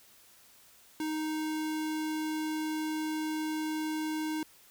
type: tone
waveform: square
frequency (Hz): 311.1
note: D#4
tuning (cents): 0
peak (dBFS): -32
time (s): 1-4.43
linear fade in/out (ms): 2
effects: white hiss -59 dBFS RMS until 4.7 s